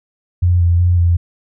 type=tone with vibrato; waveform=sine; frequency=87.31 Hz; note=F2; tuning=in tune; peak=-9 dBFS; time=0.42-1.17 s; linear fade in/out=10 ms; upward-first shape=square; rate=2.7 Hz; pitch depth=23 cents each way; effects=none